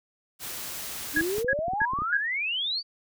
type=noise; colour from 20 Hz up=white; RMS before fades=-36 dBFS; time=0.39-1.44 s; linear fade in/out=50 ms
type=exponential sweep; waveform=sine; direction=up; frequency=285.2 to 4700 Hz; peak=-26 dBFS; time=1.13-2.83 s; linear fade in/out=50 ms
type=tone bursts; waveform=sine; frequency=1661.2 Hz; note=G#6; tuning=in tune; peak=-21 dBFS; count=4; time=1.16-2.174 s; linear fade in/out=5 ms; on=51 ms; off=270 ms
type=clicks; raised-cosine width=3 ms; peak=-25 dBFS; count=12; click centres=1.172 / 1.212 / 1.383 / 1.446 / 1.531 / 1.59 / 1.682 / 1.735 / 1.817 / 1.935 / 1.988 / 2.02 s
effects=none